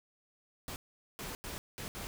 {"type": "noise bursts at uneven times", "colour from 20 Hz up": "pink", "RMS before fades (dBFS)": -42, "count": 5, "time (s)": [[0.68, 0.76], [1.19, 1.35], [1.44, 1.58], [1.78, 1.88], [1.95, 2.07]], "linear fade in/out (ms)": 0, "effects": []}